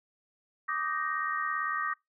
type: chord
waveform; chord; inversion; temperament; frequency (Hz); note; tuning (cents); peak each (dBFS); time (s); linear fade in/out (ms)
sine; Eb major seventh; third; just; 1166.7 / 1244.5 / 1555.6 / 1866.8; D6 / Eb6 / G6 / Bb6; -12 / 0 / -14 / +2; -34 / -34 / -39 / -34; 0.68-1.94; 10
effects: noise-tail reverb RT60 0.2 s tail -26 dB re dry